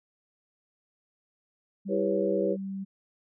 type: tone with pitch glide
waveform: sine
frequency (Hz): 196.7 to 194.22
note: G3 to G3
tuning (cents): +6 to -16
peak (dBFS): -32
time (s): 1.85-2.85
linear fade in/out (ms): 20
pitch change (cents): -22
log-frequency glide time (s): 2.1-2.57
type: chord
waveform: sine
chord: C# half-diminished seventh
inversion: first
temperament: equal with one note detuned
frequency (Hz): 329.6 / 399.5 / 493.9 / 554.4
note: E4 / G4 / B4 / C#5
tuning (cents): 0 / +33 / 0 / 0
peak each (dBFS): -31 / -29 / -30 / -30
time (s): 1.88-2.57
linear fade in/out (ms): 50
effects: none